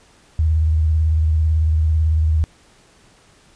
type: tone with vibrato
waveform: sine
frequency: 78.8 Hz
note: D#2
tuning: 23 cents sharp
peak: -13 dBFS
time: 0.39-2.44 s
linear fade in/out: 0 ms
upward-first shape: sine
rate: 18 Hz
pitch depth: 62 cents each way
effects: pink hiss -52 dBFS RMS until 3.55 s + resampled to 22050 Hz